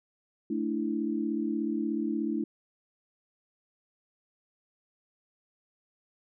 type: chord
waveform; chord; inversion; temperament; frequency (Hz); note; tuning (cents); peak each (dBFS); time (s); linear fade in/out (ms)
sine; A suspended fourth; none; just; 220 / 293.3 / 330; A3 / D4 / E4; 0 / -2 / +2; -32; 0.5-2.44; 5
effects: none